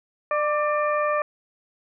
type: harmonic tone with a mistuned harmonic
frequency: 598 Hz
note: D5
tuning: 31 cents sharp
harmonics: 1 / 2 / 3 / 4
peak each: -23 / -24 / -31 / -35 dBFS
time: 0.31-1.22 s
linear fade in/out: 2 ms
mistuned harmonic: 2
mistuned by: -29 cents
effects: none